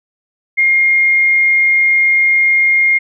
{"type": "tone", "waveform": "sine", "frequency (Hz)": 2129, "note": "C7", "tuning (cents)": 30, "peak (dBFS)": -8, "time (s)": [0.57, 2.99], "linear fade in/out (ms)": 20, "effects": []}